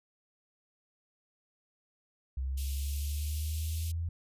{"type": "exponential sweep", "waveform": "sine", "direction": "up", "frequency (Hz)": [65.1, 84.8], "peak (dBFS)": -31, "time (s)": [2.37, 4.09], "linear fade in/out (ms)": 5}
{"type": "high-pass noise", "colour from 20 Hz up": "white", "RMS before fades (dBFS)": -44, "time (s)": [2.57, 3.92], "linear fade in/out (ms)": 10, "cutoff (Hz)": 2500, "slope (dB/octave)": 48}
{"effects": ["resampled to 32000 Hz"]}